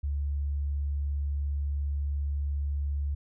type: tone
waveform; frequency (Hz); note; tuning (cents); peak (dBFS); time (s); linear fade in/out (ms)
sine; 71.4; D2; -48; -27; 0.03-3.15; 10
effects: none